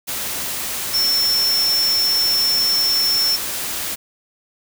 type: tone in noise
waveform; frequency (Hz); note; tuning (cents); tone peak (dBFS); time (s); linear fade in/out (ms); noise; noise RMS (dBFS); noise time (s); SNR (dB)
sine; 5400; E8; +41; -15; 0.93-3.37; 20; white; -25; 0.07-3.96; +7
effects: none